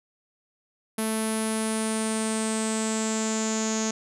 sawtooth tone with low-pass filter sweep, 220 Hz, A3, in tune, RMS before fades -27 dBFS, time 0.98-3.91 s, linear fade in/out 5 ms, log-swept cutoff 11000 to 6600 Hz, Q 9.7, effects none

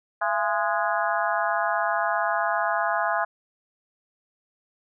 harmonic tone with a mistuned harmonic, 207.7 Hz, G#3, in tune, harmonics 3 / 4 / 5 / 6 / 7 / 8, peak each -27 / -28 / -29 / -30 / -30 / -31 dBFS, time 0.21-3.25 s, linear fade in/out 10 ms, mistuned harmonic 3, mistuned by +140 cents, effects none

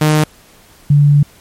sawtooth / sine tone pair in turn, 153.2 / 144.88 Hz, D#3 / D3, -27 / -23 cents, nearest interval minor second, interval 96 cents, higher first, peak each -5 dBFS, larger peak neither, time 0.01-0.24 / 0.9-1.23 s, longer second, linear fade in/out 5 ms, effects pink hiss -45 dBFS RMS until 1.4 s + MP3 64 kbps

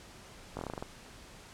slowing click train, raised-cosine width 1 ms, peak -23 dBFS, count 9, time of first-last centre 0.57-0.825 s, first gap 20 ms, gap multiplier 1.13, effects pink hiss -52 dBFS RMS until 1.53 s + low-pass 9000 Hz 12 dB/octave

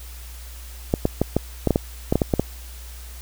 clicks, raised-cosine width 2 ms, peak -4 dBFS, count 12, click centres 0.939 / 1.054 / 1.216 / 1.366 / 1.673 / 1.707 / 1.759 / 2.125 / 2.156 / 2.218 / 2.338 / 2.396 s, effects added 60 Hz sine -36 dBFS peak until 3.21 s + white hiss -44 dBFS RMS until 3.21 s

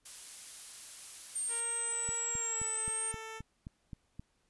blue noise, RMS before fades -45 dBFS, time 0.05-1.61 s, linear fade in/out 10 ms
sine linear two-way sweep, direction down then up, 8770 to 7459 to 8770 Hz, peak -33 dBFS, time 1.35-3.12 s, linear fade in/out 10 ms, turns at 2.44 s
10% pulse tone with pitch glide, 466.2 to 443.9 Hz, A#4 to A4, 0 to +15 cents, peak -34 dBFS, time 1.48-3.42 s, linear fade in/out 50 ms, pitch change -85 cents, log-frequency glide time 2.37-2.67 s
click train, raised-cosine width 5 ms, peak -31 dBFS, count 9, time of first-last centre 2.09-4.195 s, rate 3.8 Hz
effects pink hiss -75 dBFS RMS until 4.49 s + resampled to 24000 Hz

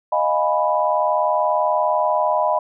sine chord, F half-diminished seventh, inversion third, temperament equal with one note detuned, 618.3 / 698.5 / 830.6 / 987.8 Hz, Eb5 / F5 / Ab5 / Cb6, -11 / 0 / 0 / 0 cents, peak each -20 / -23 / -24 / -20 dBFS, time 0.12-2.59 s, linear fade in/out 5 ms, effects none

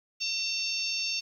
harmonic tone, 905 Hz, A5, 48 cents sharp, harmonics 3 / 4 / 5 / 6 / 7, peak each -33 / -40 / -35 / -33 / -39 dBFS, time 0.2-1.21 s, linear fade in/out 20 ms, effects 10-bit

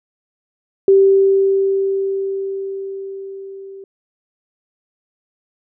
sine tone with level ramp, 389.7 Hz, G4, 10 cents flat, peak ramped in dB -6 to -32 dBFS, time 0.88-3.84 s, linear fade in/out 2 ms, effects none

